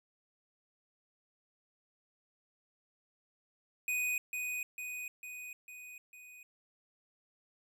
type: tone with echo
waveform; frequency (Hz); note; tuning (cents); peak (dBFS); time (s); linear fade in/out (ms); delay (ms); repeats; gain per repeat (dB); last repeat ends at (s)
square; 2489; D#7; 0; -32; 3.88-4.18; 2; 450; 5; -4; 6.43
effects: none